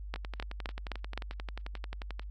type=two click trains; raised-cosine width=0.3 ms; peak=-24 / -19 dBFS; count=24 / 5; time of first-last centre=0.16-2.195 / 0.14-1.176 s; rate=11.3 / 3.86 Hz; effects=added 50 Hz sine -39 dBFS peak until 2.3 s + Opus 48 kbps